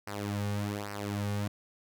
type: tone with flanger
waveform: sawtooth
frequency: 102.4 Hz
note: G#2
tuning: 24 cents flat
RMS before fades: -34 dBFS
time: 0.07-1.48 s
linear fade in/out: 5 ms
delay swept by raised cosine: 0.28 to 3.08 ms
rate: 1.2 Hz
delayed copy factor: -0.75
effects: none